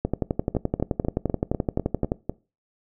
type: two click trains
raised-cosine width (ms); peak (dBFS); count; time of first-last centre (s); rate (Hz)
2; -12 / -9; 8 / 25; 0.55-2.296 / 0.05-2.119; 4.01 / 11.6
effects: noise-tail reverb RT60 0.3 s tail -21 dB re dry